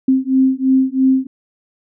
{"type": "beating tone pair", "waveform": "sine", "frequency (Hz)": [261.7, 264.7], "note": ["C4", "C4"], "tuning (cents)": [0, 20], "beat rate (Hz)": 3, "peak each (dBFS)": -14, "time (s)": [0.08, 1.27], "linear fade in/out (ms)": 5, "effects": []}